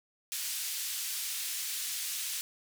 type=band-pass noise; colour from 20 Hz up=white; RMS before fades=-36 dBFS; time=0.32-2.41 s; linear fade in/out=0 ms; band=2500 to 13000 Hz; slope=12 dB/octave; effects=none